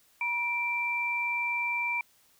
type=tone pair together; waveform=sine; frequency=960.1 / 2349 Hz; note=B5 / D7; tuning=-49 / 0 cents; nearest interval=octave + minor third; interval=1549 cents; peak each=-34 / -28 dBFS; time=0.21-2.01 s; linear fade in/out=2 ms; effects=white hiss -64 dBFS RMS until 2.39 s